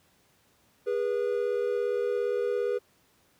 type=tone pair together; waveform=triangle; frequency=408.9 / 486.3 Hz; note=G#4 / B4; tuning=-27 / -27 cents; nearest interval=minor third; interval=300 cents; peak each=-27 / -26 dBFS; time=0.86-2.79 s; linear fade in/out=20 ms; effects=pink hiss -65 dBFS RMS until 3.39 s + high-pass 80 Hz 12 dB/octave